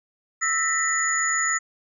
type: tone cluster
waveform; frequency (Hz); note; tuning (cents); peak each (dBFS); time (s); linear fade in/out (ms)
sine; 1313 / 1825 / 1972 / 6910; E6 / A#6 / B6 / A8; -7 / -37 / -3 / -32; -27 / -29 / -26 / -24; 0.41-1.59; 20
effects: none